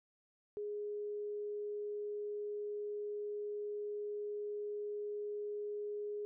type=tone; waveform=sine; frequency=415.3 Hz; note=G#4; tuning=in tune; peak=-38 dBFS; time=0.57-6.25 s; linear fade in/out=0 ms; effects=none